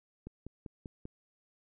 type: click train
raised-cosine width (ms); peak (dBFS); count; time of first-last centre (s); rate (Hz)
3; -30; 5; 0.27-1.054; 5.1
effects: none